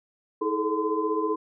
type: tone cluster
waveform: sine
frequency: 321.5 / 422.1 / 437.6 / 1025 Hz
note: E4 / G#4 / A4 / C6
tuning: -43 / +28 / -9 / -36 cents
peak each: -29 dBFS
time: 0.41-1.36 s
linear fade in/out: 10 ms
effects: none